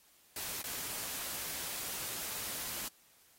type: noise with dropouts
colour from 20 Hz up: white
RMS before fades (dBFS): -40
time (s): 0.36-2.88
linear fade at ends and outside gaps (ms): 2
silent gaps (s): 0.619-0.64
effects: white hiss -65 dBFS RMS until 3.38 s + AAC 48 kbps